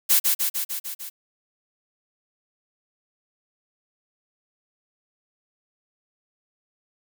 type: noise with echo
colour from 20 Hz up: blue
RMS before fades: -17 dBFS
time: 0.09-0.2 s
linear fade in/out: 20 ms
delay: 150 ms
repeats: 6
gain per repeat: -3 dB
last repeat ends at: 1.1 s
effects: none